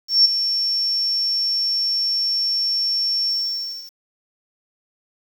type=tone with ADSR envelope; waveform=sine; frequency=5450 Hz; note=F8; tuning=43 cents flat; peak=-8 dBFS; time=0.08-3.93 s; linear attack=170 ms; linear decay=14 ms; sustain=-10 dB; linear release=640 ms; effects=7-bit